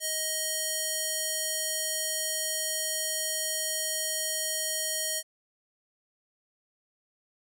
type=tone with band-pass filter; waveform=square; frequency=628 Hz; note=D#5; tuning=16 cents sharp; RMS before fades=-31 dBFS; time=0-5.23 s; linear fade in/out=50 ms; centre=9100 Hz; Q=1.1; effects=none